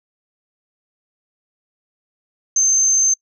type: tone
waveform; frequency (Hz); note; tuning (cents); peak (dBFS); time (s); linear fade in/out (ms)
sine; 6272; G8; 0; -12; 2.56-3.14; 5
effects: noise-tail reverb RT60 0.1 s tail -26 dB re dry